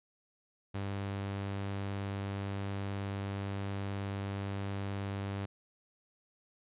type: tone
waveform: sawtooth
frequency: 99 Hz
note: G2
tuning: 18 cents sharp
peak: -31 dBFS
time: 0.74-5.46 s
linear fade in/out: 10 ms
effects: resampled to 8000 Hz